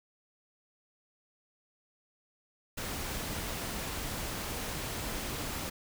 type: noise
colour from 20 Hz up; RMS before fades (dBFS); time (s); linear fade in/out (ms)
pink; -37; 2.77-5.7; 10
effects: none